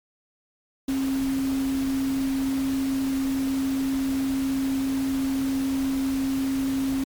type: tone in noise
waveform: sine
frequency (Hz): 268.4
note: C4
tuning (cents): +44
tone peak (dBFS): -22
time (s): 0.88-7.04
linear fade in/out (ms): 5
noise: pink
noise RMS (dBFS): -37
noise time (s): 0.88-7.04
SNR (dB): +12
effects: MP3 96 kbps